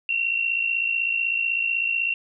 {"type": "tone pair together", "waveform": "sine", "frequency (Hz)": [2686, 2742], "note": ["E7", "F7"], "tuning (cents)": [32, -32], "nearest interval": "unison", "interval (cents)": 36, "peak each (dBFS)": [-28, -22], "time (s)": [0.09, 2.14], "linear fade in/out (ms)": 2, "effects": []}